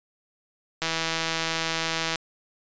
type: click train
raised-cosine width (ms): 0.2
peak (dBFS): -9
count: 219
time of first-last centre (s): 0.82-2.157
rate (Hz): 163
effects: resampled to 16000 Hz